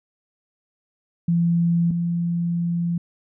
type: tone pair in turn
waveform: sine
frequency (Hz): 170 / 171.18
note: F3 / F3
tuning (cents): -46 / -34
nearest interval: unison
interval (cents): 12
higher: second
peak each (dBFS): -16 / -20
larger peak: first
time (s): 1.28-1.91 / 1.91-2.98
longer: second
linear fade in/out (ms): 5
effects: none